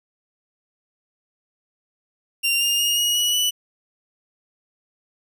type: tone with pitch steps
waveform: sawtooth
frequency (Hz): 2776 / 2813 / 2851 / 2889 / 2928 / 2967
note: F7 / F7 / F7 / F#7 / F#7 / F#7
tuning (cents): -11 / +12 / +35 / -42 / -19 / +4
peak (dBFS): -15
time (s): 2.43-3.51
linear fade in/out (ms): 20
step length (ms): 180
effects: none